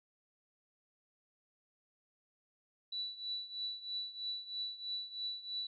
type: tone with tremolo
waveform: sine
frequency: 3951 Hz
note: B7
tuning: in tune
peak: -35 dBFS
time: 2.92-5.67 s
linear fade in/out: 5 ms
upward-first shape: triangle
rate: 3.1 Hz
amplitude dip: 85%
effects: none